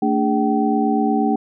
sine tone cluster, 224.3 / 292.7 / 411.2 / 766 Hz, A3 / D4 / G#4 / G5, +34 / -6 / -17 / -40 cents, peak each -19 / -20 / -24 / -21 dBFS, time 0.02-1.36 s, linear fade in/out 5 ms, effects none

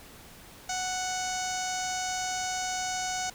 sawtooth tone with low-pass filter, 740 Hz, F#5, in tune, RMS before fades -32 dBFS, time 0.69-3.3 s, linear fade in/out 5 ms, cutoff 6500 Hz, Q 5.2, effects pink hiss -50 dBFS RMS until 3.34 s

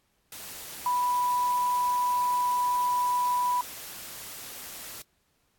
sine tone in noise, 986 Hz, B5, 3 cents flat, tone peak -23 dBFS, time 0.86-3.61 s, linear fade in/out 2 ms, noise white, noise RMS -41 dBFS, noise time 0.32-5.02 s, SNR +15 dB, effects pink hiss -71 dBFS RMS until 5.58 s + AAC 64 kbps

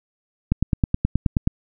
click train, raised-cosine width 5 ms, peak -5 dBFS, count 10, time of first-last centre 0.52-1.474 s, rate 9.43 Hz, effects none

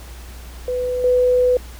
sine tone with level steps, 498.6 Hz, B4, 16 cents sharp, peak -19 / -12 dBFS, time 0.68-1.57 s, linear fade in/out 2 ms, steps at 1.04 s, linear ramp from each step 2 ms, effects added 60 Hz sine -34 dBFS peak until 1.79 s + pink hiss -42 dBFS RMS until 1.79 s

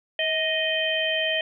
harmonic tone with a mistuned harmonic, 622.3 Hz, D#5, in tune, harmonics 1 / 3 / 4 / 5, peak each -27 / -28 / -30 / -26 dBFS, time 0.19-1.41 s, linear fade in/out 2 ms, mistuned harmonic 1, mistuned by +38 cents, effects none

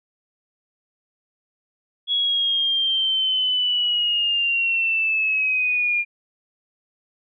sine linear sweep, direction down, 3356 to 2400 Hz, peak -18 dBFS, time 2.07-6.05 s, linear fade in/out 50 ms, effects none

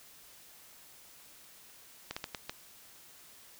slowing click train, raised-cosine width 0.2 ms, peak -19 dBFS, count 5, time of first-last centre 2.11-2.495 s, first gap 55 ms, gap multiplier 1.39, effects white hiss -56 dBFS RMS until 3.59 s

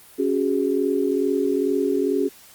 sine chord, C# suspended fourth, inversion none, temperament equal with one note detuned, 277.2 / 373 / 415.3 Hz, C#4 / F#4 / G#4, 0 / +14 / 0 cents, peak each -23 dBFS, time 0.18-2.29 s, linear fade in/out 20 ms, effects white hiss -48 dBFS RMS until 2.54 s + Opus 32 kbps

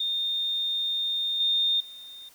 sine tone with level steps, 3646 Hz, A#7, 39 cents flat, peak -25 / -21 / -41 dBFS, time 0-2.29 s, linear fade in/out 5 ms, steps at 1.4 / 1.8 s, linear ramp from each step 5 ms, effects white hiss -56 dBFS RMS until 2.34 s

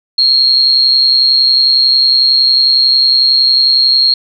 sine tone with amplitude modulation, 4258 Hz, C8, 30 cents sharp, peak -3 dBFS, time 0.18-4.14 s, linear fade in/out 5 ms, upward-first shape sine, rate 131 Hz, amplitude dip 70%, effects none

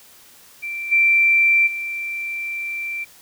sine tone with level steps, 2349 Hz, D7, in tune, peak -25 / -12 / -24 dBFS, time 0.62-3.05 s, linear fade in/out 20 ms, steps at 0.91 / 1.66 s, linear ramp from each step 20 ms, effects white hiss -48 dBFS RMS until 3.21 s

